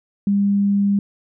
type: tone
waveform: sine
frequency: 200.7 Hz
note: G3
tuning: 41 cents sharp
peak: -14 dBFS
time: 0.27-0.99 s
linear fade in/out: 2 ms
effects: none